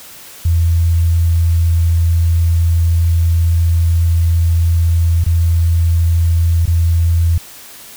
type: tone with dropouts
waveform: sine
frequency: 83.8 Hz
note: E2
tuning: 29 cents sharp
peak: -9 dBFS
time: 0.45-7.38 s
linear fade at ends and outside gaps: 5 ms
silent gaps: 5.24-5.262 / 6.657-6.676 s
effects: white hiss -36 dBFS RMS until 7.96 s